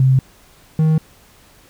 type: tone pair in turn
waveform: sine / triangle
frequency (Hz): 131.5 / 157.45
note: C3 / D#3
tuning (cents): +9 / +21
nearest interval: minor third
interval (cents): 312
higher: second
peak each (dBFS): -9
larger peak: neither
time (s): 0-0.19 / 0.79-0.98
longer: neither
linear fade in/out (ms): 2
effects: pink hiss -49 dBFS RMS until 1.69 s